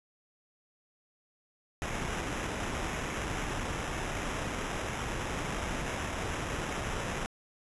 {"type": "noise with sample-and-hold", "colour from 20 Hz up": "pink", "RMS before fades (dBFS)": -35, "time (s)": [1.82, 7.26], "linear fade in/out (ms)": 0, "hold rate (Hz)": 4410, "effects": ["resampled to 24000 Hz"]}